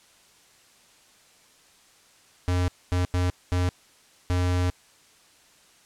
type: tone bursts at uneven times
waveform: square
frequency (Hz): 90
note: F#2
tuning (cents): -47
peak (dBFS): -22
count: 5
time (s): 2.48-2.68 / 2.92-3.05 / 3.14-3.3 / 3.52-3.69 / 4.3-4.7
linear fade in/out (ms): 0
effects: white hiss -57 dBFS RMS until 5.85 s + low-pass 9000 Hz 12 dB/octave